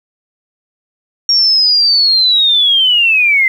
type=linear sweep; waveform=sine; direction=down; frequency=5588 to 2041 Hz; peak=-7 dBFS; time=1.29-3.48 s; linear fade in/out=2 ms; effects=7-bit